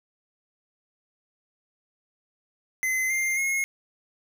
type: tone with pitch steps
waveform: square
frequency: 2049 / 2104 / 2161 Hz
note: C7 / C7 / C#7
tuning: -37 / +9 / -45 cents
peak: -24 dBFS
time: 2.83-3.64 s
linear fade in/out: 0 ms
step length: 270 ms
effects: none